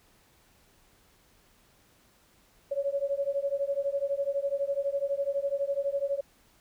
sine beating tone pair, 553 / 565 Hz, C#5 / C#5, -4 / +33 cents, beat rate 12 Hz, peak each -30 dBFS, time 2.71-6.21 s, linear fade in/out 10 ms, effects pink hiss -63 dBFS RMS until 6.6 s

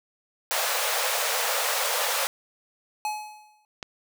pink high-pass noise, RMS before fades -26 dBFS, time 0.51-2.27 s, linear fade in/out 0 ms, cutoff 470 Hz, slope 96 dB/octave
square tone with exponential decay, 849 Hz, G#5, 38 cents sharp, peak -25 dBFS, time 3.05-3.65 s, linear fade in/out 1 ms, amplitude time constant 130 ms
click, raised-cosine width 0.2 ms, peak -16 dBFS, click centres 3.828 s
effects none

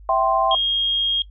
sine chord, C major, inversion first, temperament equal with one note detuned, 659.3 / 774.1 / 1046.5 Hz, E5 / G5 / C6, 0 / -22 / 0 cents, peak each -20 dBFS, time 0.09-0.55 s, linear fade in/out 2 ms
sine tone, 3248 Hz, G#7, 39 cents flat, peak -17 dBFS, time 0.51-1.22 s, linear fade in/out 2 ms
effects noise-tail reverb RT60 0.1 s tail -19 dB re dry + added 50 Hz sine -40 dBFS peak until 1.3 s

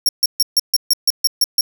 sawtooth tone bursts, 5530 Hz, F8, 18 cents flat, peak -8 dBFS, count 10, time 0.06-1.61 s, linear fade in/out 2 ms, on 29 ms, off 140 ms, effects none

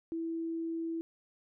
sine tone, 329.3 Hz, E4, 2 cents flat, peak -33 dBFS, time 0.12-1.01 s, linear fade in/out 0 ms, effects none

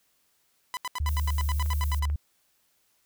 sawtooth tone bursts, 1001 Hz, B5, 23 cents sharp, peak -26 dBFS, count 13, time 0.74-2.054 s, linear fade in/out 0 ms, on 30 ms, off 77 ms
sine tone with vibrato, 73.42 Hz, D2, in tune, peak -24 dBFS, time 1-2.16 s, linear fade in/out 5 ms, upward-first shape square, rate 1.8 Hz, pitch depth 13 cents each way
violet noise, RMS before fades -43 dBFS, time 1.07-2 s, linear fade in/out 10 ms
clicks, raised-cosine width 0.5 ms, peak -31 dBFS, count 6, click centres 1.284 / 1.408 / 1.661 / 1.736 / 1.833 / 2.1 s
effects white hiss -69 dBFS RMS until 3.05 s

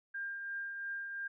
sine tone with tremolo, 1600 Hz, G6, 35 cents sharp, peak -36 dBFS, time 0.14-1.28 s, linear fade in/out 10 ms, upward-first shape triangle, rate 2.9 Hz, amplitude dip 40%, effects none

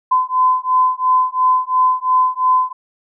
sine beating tone pair, 1018 / 1020.9 Hz, C6 / C6, -48 / -43 cents, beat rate 2.9 Hz, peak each -15 dBFS, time 0.11-2.73 s, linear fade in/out 10 ms, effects none

